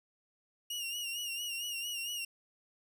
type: tone with vibrato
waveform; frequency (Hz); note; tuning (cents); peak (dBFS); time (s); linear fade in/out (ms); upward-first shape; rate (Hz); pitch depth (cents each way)
sawtooth; 2835; F7; +25; -33; 0.7-2.25; 5; sine; 4.4; 62
effects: none